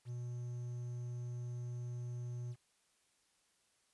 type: tone with quantisation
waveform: triangle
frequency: 121.4 Hz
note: B2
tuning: 29 cents flat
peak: -38 dBFS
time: 0.05-2.56 s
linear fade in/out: 50 ms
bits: 11
effects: white hiss -75 dBFS RMS until 3.93 s + resampled to 24000 Hz